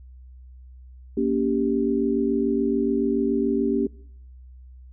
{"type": "chord", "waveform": "sine", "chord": "G diminished", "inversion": "first", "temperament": "just", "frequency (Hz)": [235.2, 282.2, 392], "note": ["Bb3", "Db4", "G4"], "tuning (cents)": [16, 31, 0], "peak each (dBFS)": -24, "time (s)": [1.17, 3.87], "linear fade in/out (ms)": 5, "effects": ["noise-tail reverb RT60 0.7 s tail -23 dB re dry", "added 63 Hz sine -42 dBFS peak until 4.92 s"]}